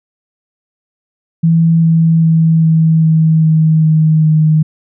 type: tone with pitch steps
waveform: sine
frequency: 164.81 / 163.48 / 162.17 / 160.86 / 159.56 / 158.28 / 157 / 155.74 Hz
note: E3 / E3 / E3 / E3 / D#3 / D#3 / D#3 / D#3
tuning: 0 / -14 / -28 / -42 / +44 / +30 / +16 / +2 cents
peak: -6 dBFS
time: 1.43-4.63 s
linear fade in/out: 10 ms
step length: 400 ms
effects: none